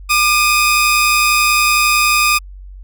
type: tone pair together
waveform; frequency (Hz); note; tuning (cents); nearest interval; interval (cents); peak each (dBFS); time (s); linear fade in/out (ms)
sawtooth; 1200 / 2511; D6 / D#7; +37 / +15; octave + minor second; 1278; -10; 0.09-2.39; 20
effects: added 47 Hz sine -31 dBFS peak until 2.83 s